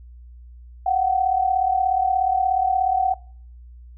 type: tone pair together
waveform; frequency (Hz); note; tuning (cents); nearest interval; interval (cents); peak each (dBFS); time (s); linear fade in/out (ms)
sine; 723.2 / 760; F#5 / F#5; -40 / +46; minor second; 86; -22 / -19; 0.86-3.14; 5
effects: noise-tail reverb RT60 0.5 s tail -22 dB re dry + added 60 Hz sine -40 dBFS peak until 3.97 s